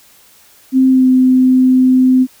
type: tone with pitch glide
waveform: sine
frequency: 261.6 to 257 Hz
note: C4 to C4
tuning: 0 to -31 cents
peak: -6 dBFS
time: 0.72-2.27 s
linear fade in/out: 50 ms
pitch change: -31 cents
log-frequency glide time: 0.89-1.07 s
effects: white hiss -46 dBFS RMS until 2.4 s